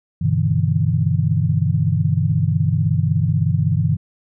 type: chord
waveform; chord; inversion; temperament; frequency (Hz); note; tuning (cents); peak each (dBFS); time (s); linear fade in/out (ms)
sine; E minor seventh; first; equal with one note detuned; 98 / 123.47 / 146.83 / 163.01; G2 / B2 / D3 / E3; 0 / 0 / 0 / -19; -20 / -21 / -20 / -20; 0.21-3.97; 10
effects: none